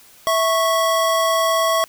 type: tone pair together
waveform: square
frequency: 655.3 / 1105 Hz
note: E5 / C#6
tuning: -10 / -6 cents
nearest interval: major sixth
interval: 904 cents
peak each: -19 dBFS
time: 0.27-1.84 s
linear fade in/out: 0 ms
effects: white hiss -48 dBFS RMS until 1.88 s